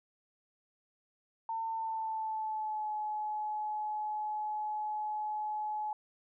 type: tone with pitch glide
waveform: sine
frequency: 901 to 850.4 Hz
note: A5 to G#5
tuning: +41 to +41 cents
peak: -33 dBFS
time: 1.49-5.93 s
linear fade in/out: 2 ms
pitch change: -100 cents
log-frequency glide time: 1.67-2.92 s
effects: none